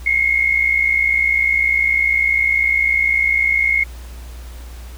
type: tone pair together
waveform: sine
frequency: 2128 / 2188 Hz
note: C7 / C#7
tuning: +29 / -23 cents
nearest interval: unison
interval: 48 cents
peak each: -16 dBFS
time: 0.06-3.84 s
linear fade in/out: 5 ms
effects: added 60 Hz sine -31 dBFS peak until 4.97 s + pink hiss -43 dBFS RMS until 4.97 s